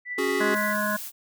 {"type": "tone with tremolo", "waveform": "sine", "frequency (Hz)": 1975.5, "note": "B6", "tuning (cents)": 0, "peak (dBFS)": -28, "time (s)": [0.05, 0.75], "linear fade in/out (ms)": 50, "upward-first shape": "sine", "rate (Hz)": 17, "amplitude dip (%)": 35}
{"type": "chord", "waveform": "square", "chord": "C# suspended fourth", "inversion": "none", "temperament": "equal", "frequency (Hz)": [277.2, 370, 415.3], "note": ["C#4", "F#4", "G#4"], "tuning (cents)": [0, 0, 0], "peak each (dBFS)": [-31, -28, -28], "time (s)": [0.18, 0.55], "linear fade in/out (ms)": 5}
{"type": "harmonic tone", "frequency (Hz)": 209.2, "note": "G#3", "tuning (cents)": 13, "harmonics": [1, 3, 5, 7, 8], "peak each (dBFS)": [-30, -30, -30, -30, -30], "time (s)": [0.4, 0.97], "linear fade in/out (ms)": 10}
{"type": "noise", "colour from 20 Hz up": "blue", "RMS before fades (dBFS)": -36, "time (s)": [0.52, 1.12], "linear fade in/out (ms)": 50}
{"effects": []}